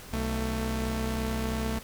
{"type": "tone pair together", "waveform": "sawtooth", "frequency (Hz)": [62.96, 222.8], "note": ["B1", "A3"], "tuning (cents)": [34, 22], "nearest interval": "octave + minor seventh", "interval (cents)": 2188, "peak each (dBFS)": -27, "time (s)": [0.13, 1.79], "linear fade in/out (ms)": 5, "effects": ["pink hiss -46 dBFS RMS until 1.83 s"]}